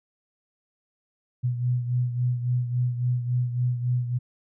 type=beating tone pair; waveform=sine; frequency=122.9 / 126.5 Hz; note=B2 / B2; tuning=-8 / +42 cents; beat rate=3.6 Hz; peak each=-23 / -30 dBFS; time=1.43-4.19 s; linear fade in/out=20 ms; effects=none